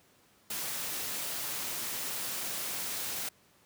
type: noise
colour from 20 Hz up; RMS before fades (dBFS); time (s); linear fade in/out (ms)
white; -36; 0.5-3.29; 5
effects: pink hiss -64 dBFS RMS until 3.65 s + high-pass 100 Hz 12 dB/octave